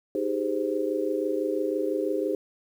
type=chord; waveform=sine; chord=Ab major seventh; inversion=second; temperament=just; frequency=311.5 / 389.3 / 415.3 / 519.1 Hz; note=Eb4 / G4 / Ab4 / C5; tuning=+2 / -12 / 0 / -14 cents; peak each=-30 dBFS; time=0.15-2.35 s; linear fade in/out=2 ms; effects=9-bit